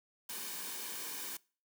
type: noise with comb filter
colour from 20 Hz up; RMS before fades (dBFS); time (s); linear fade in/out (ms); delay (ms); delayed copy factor
white; -42; 0.29-1.37; 5; 1.5; -0.55
effects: noise-tail reverb RT60 0.4 s tail -24 dB re dry + high-pass 200 Hz 12 dB/octave